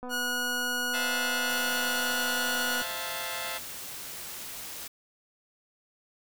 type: click train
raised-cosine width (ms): 1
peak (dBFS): -27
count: 695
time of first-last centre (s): 0.03-2.817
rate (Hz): 249
type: tone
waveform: sawtooth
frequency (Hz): 1452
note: F#6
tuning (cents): -33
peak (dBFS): -25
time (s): 0.09-2.85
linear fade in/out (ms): 50
type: chord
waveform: 10% pulse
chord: F major seventh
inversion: second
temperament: just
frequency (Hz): 523.8 / 654.8 / 698.5 / 873.1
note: C5 / E5 / F5 / A5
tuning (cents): +2 / -12 / 0 / -14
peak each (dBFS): -32 / -30 / -31 / -30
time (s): 0.93-3.59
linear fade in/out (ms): 20
type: noise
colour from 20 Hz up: white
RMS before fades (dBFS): -40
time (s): 1.49-4.88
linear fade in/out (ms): 10
effects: none